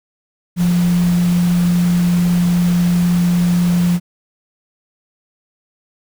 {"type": "tone in noise", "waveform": "sine", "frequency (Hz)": 175.2, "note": "F3", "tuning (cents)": 6, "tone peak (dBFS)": -11, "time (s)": [0.56, 4], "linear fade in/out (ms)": 50, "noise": "pink", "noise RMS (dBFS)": -29, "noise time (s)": [0.56, 4], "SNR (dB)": 15, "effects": []}